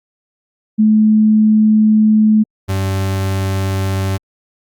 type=tone pair in turn; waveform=sine / 40% pulse; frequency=215.6 / 96.37 Hz; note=A3 / G2; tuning=-35 / -29 cents; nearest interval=octave + major second; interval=1394 cents; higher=first; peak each=-7 / -14 dBFS; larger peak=first; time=0.78-2.44 / 2.68-4.18 s; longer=first; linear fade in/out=20 ms; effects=Opus 48 kbps